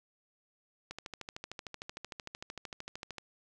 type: click train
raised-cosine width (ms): 0.2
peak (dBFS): -24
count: 31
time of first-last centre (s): 0.91-3.183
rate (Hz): 13.2
effects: none